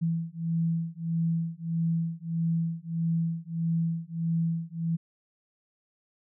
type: beating tone pair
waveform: sine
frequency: 164.81 / 166.41 Hz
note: E3 / E3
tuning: 0 / +17 cents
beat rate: 1.6 Hz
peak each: -29 / -29 dBFS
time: 0.01-4.97 s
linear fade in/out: 20 ms
effects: none